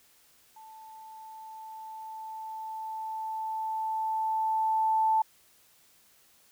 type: tone with level ramp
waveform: sine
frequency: 880 Hz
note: A5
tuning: in tune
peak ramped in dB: -47 to -21 dBFS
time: 0.56-5.22 s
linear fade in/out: 5 ms
effects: white hiss -62 dBFS RMS until 6.51 s